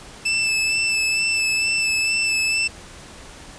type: tone with vibrato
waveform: sawtooth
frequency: 2637 Hz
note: E7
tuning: in tune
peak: -15 dBFS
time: 0.25-2.68 s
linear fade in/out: 10 ms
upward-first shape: sine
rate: 2.2 Hz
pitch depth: 19 cents each way
effects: pink hiss -41 dBFS RMS until 3.58 s + resampled to 22050 Hz